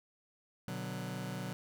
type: chord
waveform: sawtooth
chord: B minor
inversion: none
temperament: just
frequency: 123.47 / 148.16 / 185.21 Hz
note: B2 / D3 / F#3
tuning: 0 / +16 / +2 cents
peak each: -38 / -40 / -37 dBFS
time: 0.68-1.53 s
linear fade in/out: 0 ms
effects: none